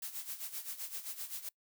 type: noise with tremolo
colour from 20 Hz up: blue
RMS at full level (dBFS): -40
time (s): 0.02-1.49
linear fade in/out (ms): 5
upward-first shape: sine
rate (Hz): 7.7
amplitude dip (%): 75
effects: noise-tail reverb RT60 0.1 s tail -24 dB re dry